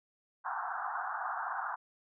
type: band-pass noise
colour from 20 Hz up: pink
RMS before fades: -37 dBFS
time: 0.44-1.76 s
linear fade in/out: 20 ms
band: 710 to 1600 Hz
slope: 96 dB/octave
effects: none